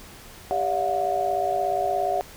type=tone cluster; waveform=sine; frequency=396.4 / 576 / 669 / 726 Hz; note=G4 / D5 / E5 / F#5; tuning=+19 / -34 / +25 / -33 cents; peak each=-30 / -29 / -28 / -24 dBFS; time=0.51-2.21 s; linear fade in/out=0 ms; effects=pink hiss -45 dBFS RMS until 2.36 s